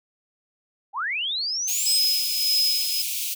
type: linear sweep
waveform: sine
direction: up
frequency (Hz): 740 to 8750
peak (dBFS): -24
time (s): 0.93-2.01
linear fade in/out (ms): 50
type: high-pass noise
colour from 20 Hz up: white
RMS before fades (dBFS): -28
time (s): 1.67-3.35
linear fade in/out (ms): 20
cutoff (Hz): 2300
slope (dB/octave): 96
type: tone with tremolo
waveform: sine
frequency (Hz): 5090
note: D#8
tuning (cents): +39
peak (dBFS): -18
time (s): 1.86-3.02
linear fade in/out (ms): 5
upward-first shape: sine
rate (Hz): 1.7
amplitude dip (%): 60
effects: none